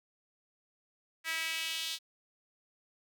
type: tone with high-pass filter sweep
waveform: sawtooth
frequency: 324.5 Hz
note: E4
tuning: 27 cents flat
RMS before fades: -36 dBFS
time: 1.24-1.99 s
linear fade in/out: 50 ms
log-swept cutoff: 1900 to 3700 Hz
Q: 2.5
effects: none